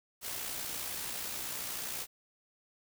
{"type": "noise with amplitude modulation", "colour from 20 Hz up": "white", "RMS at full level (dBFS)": -37, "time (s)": [0.21, 2.07], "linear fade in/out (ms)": 50, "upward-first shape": "sine", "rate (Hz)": 60.3, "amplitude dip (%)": 40, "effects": []}